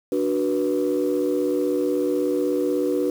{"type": "chord", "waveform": "sine", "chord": "B minor", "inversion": "first", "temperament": "equal with one note detuned", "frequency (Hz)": [293.7, 370, 486.5], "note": ["D4", "F#4", "B4"], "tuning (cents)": [0, 0, -26], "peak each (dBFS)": -23, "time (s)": [0.12, 3.1], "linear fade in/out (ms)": 2, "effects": ["tanh soft clip ceiling -13 dBFS", "7-bit"]}